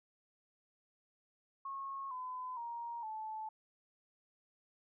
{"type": "tone with pitch steps", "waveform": "sine", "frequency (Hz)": [1091, 1012.1, 938.9, 870.9], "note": ["C#6", "B5", "A#5", "A5"], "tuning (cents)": [-28, 42, 12, -18], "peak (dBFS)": -40, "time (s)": [1.65, 3.49], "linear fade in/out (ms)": 5, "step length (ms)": 460, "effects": []}